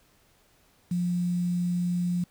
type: tone with quantisation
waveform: sine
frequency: 176.6 Hz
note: F3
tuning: 20 cents sharp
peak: -24 dBFS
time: 0.91-2.24 s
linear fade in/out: 5 ms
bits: 8
effects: pink hiss -63 dBFS RMS until 2.3 s